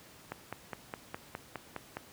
click train, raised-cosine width 0.5 ms, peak -22 dBFS, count 9, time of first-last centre 0.32-1.969 s, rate 4.85 Hz, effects pink hiss -55 dBFS RMS until 2.12 s + high-pass 80 Hz 12 dB/octave

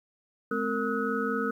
sine tone cluster, 213.8 / 258.3 / 458.5 / 1278 / 1473 Hz, A3 / C4 / A#4 / D#6 / F#6, -49 / -22 / -29 / +46 / -8 cents, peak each -33 / -33 / -31 / -33 / -34 dBFS, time 0.51-1.51 s, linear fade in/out 5 ms, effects 10-bit

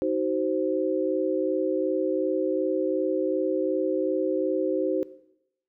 sine chord, C diminished, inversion first, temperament just, 314 / 376.7 / 523.3 Hz, Eb4 / Gb4 / C5, +16 / +31 / 0 cents, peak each -27 dBFS, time 0.02-5.03 s, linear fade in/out 0 ms, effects noise-tail reverb RT60 0.8 s tail -17 dB re dry

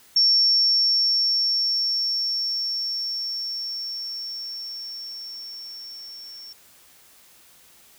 sine tone with level ramp, 5460 Hz, F8, 40 cents flat, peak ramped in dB -14 to -38 dBFS, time 0.16-6.53 s, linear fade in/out 5 ms, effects white hiss -53 dBFS RMS until 7.98 s

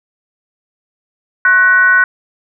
sine tone with frequency modulation, 1491 Hz, F#6, 13 cents sharp, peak -6 dBFS, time 1.45-2.04 s, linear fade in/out 2 ms, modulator 406 Hz, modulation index 0.58, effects none

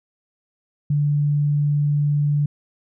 sine tone, 146.2 Hz, D3, 7 cents flat, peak -16 dBFS, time 0.9-2.46 s, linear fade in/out 5 ms, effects none

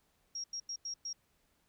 sine tone bursts at uneven times, 5600 Hz, F8, 4 cents sharp, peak -37 dBFS, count 5, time 0.35-0.44 / 0.53-0.6 / 0.69-0.76 / 0.85-0.94 / 1.05-1.13 s, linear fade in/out 5 ms, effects pink hiss -74 dBFS RMS until 1.68 s

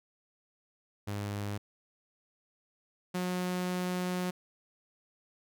sawtooth tone pair in turn, 102.2 / 181.02 Hz, G#2 / F#3, -27 / -38 cents, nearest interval minor seventh, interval 989 cents, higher second, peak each -30 / -27 dBFS, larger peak second, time 1.07-1.58 / 3.14-4.31 s, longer second, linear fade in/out 10 ms, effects none

